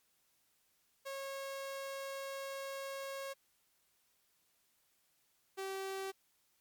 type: tone pair in turn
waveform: sawtooth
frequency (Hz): 546 / 386.1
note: C#5 / G4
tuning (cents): -26 / -26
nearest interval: tritone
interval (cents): 600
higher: first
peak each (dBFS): -37 / -35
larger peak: second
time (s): 1.05-3.34 / 5.57-6.12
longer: first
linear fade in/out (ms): 20
effects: white hiss -75 dBFS RMS until 6.6 s + MP3 96 kbps